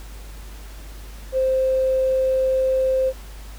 triangle tone with tanh clipping, 523.3 Hz, C5, in tune, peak -16 dBFS, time 1.32-3.13 s, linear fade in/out 50 ms, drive 2 dB, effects added 50 Hz sine -35 dBFS peak until 3.58 s + pink hiss -45 dBFS RMS until 3.58 s

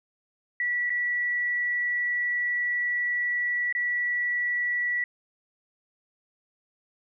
sine tone with dropouts, 1948 Hz, B6, 24 cents flat, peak -24 dBFS, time 0.6-5.04 s, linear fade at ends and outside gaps 2 ms, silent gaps 0.896-0.902 / 3.726-3.75 s, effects none

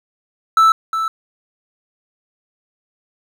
triangle tone with echo, 1318.5 Hz, E6, in tune, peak -6 dBFS, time 0.57-0.72 s, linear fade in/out 2 ms, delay 360 ms, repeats 1, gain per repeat -9 dB, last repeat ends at 1.08 s, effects 8-bit

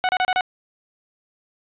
sawtooth tone bursts, 740 Hz, F#5, in tune, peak -13 dBFS, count 5, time 0.04-0.409 s, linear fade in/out 0 ms, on 49 ms, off 31 ms, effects resampled to 8000 Hz + 8-bit

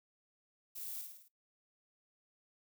violet noise with echo, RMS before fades -45 dBFS, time 0.75-1.02 s, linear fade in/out 10 ms, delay 53 ms, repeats 5, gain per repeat -4 dB, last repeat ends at 1.285 s, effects noise-tail reverb RT60 0.2 s tail -25 dB re dry

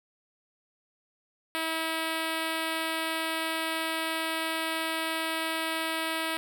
5% pulse tone with notch filter, 323 Hz, E4, 35 cents flat, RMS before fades -31 dBFS, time 1.55-6.37 s, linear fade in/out 0 ms, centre 6400 Hz, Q 1.2, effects none

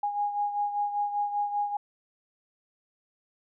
sine beating tone pair, 821 / 826.1 Hz, G#5 / G#5, -20 / -9 cents, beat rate 5.1 Hz, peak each -27 / -34 dBFS, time 0.03-1.77 s, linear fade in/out 5 ms, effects none

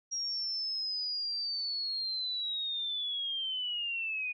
sine linear sweep, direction down, 5650 to 2453 Hz, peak -32 dBFS, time 0.11-4.33 s, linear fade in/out 20 ms, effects none

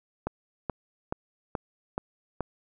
click train, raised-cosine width 1 ms, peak -15 dBFS, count 6, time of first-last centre 0.27-2.407 s, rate 2.34 Hz, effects none

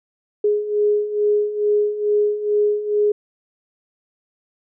sine beating tone pair, 415.3 / 417.6 Hz, G#4 / G#4, 0 / +10 cents, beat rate 2.3 Hz, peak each -22 / -17 dBFS, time 0.44-3.12 s, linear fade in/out 5 ms, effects none

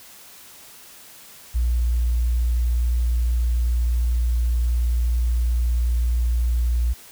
triangle tone with tanh clipping, 59.5 Hz, A#1, 36 cents sharp, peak -17 dBFS, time 1.54-6.94 s, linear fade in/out 20 ms, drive 3 dB, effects white hiss -45 dBFS RMS until 7.11 s

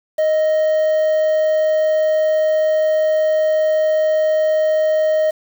triangle tone with quantisation, 622.3 Hz, D#5, in tune, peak -11 dBFS, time 0.18-5.31 s, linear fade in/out 10 ms, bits 6, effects none

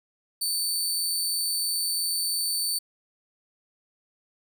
20% pulse tone, 4543 Hz, C#8, 42 cents sharp, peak -19 dBFS, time 0.41-2.79 s, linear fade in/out 10 ms, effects none

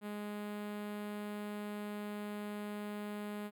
sawtooth tone with notch filter, 207.7 Hz, G#3, in tune, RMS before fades -42 dBFS, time 0.01-3.51 s, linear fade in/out 50 ms, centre 5800 Hz, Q 0.76, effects none

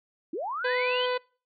sine linear sweep, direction up, 279.5 to 3210 Hz, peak -29 dBFS, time 0.33-1.06 s, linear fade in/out 5 ms
harmonic tone, 499.2 Hz, B4, 19 cents sharp, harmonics 1 / 2 / 3 / 4 / 5 / 6 / 7 / 8 / 9, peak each -26 / -32 / -36 / -38 / -40 / -42 / -43 / -44 / -45 dBFS, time 0.64-1.18 s, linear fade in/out 10 ms
effects noise-tail reverb RT60 0.4 s tail -26 dB re dry + MP3 48 kbps

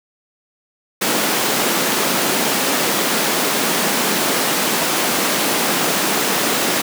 pink high-pass noise, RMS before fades -18 dBFS, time 1.01-6.82 s, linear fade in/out 10 ms, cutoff 200 Hz, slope 24 dB/octave, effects none

